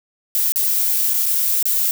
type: noise with dropouts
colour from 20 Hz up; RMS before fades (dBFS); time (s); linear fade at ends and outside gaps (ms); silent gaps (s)
violet; -18; 0.35-1.91; 0; 0.521-0.559 / 1.136-1.141 / 1.258-1.263 / 1.627-1.655
effects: none